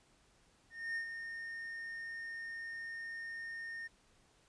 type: tone with ADSR envelope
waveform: triangle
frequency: 1832 Hz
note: A#6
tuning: 31 cents flat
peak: -33 dBFS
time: 0.7-3.88 s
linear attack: 260 ms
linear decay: 93 ms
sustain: -7 dB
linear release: 16 ms
effects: pink hiss -69 dBFS RMS until 4.48 s + resampled to 22050 Hz